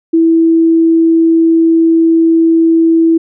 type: tone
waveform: sine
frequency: 328.3 Hz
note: E4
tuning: 7 cents flat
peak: -5 dBFS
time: 0.13-3.18 s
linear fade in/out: 10 ms
effects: none